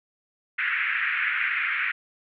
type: band-pass noise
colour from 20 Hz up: white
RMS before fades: -26 dBFS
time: 0.58-1.92 s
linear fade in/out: 10 ms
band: 1400 to 2400 Hz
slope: 48 dB/octave
effects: none